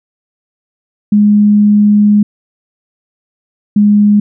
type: tone pair in turn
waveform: sine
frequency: 207.7 / 207 Hz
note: G#3 / G#3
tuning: 0 / -5 cents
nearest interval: unison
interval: 5 cents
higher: first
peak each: -4 dBFS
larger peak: neither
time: 1.12-2.23 / 3.76-4.2 s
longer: first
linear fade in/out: 5 ms
effects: none